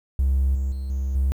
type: tone with level steps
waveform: triangle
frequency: 67 Hz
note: C2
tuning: 42 cents sharp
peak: -14 / -19 / -24 / -20 / -15 dBFS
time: 0.19-1.32 s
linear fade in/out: 0 ms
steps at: 0.55 / 0.72 / 0.9 / 1.15 s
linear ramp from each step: 2 ms
effects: tanh soft clip ceiling -13 dBFS + 9-bit